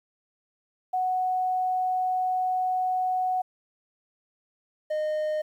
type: tone pair in turn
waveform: sine / triangle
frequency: 740 / 614.1 Hz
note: F#5 / D#5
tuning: 0 / -23 cents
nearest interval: minor third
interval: 323 cents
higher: first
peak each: -23 / -23 dBFS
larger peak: neither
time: 0.93-3.42 / 4.9-5.42 s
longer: first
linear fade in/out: 10 ms
effects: 10-bit